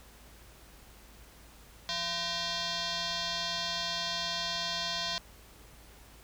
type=tone with frequency modulation; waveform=sine; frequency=171.3 Hz; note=F3; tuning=33 cents flat; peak=-31 dBFS; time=1.89-5.18 s; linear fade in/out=0 ms; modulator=852 Hz; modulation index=5.9; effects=added 54 Hz sine -56 dBFS peak until 6.23 s + pink hiss -56 dBFS RMS until 6.23 s